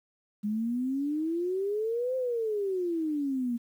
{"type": "exponential two-way sweep", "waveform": "sine", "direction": "up then down", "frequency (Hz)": [204.4, 523.3, 232.1], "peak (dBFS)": -27, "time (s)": [0.43, 3.58], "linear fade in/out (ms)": 20, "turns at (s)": 2.16, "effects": ["10-bit"]}